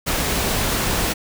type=noise; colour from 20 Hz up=pink; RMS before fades=-21 dBFS; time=0.06-1.14 s; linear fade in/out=20 ms; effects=none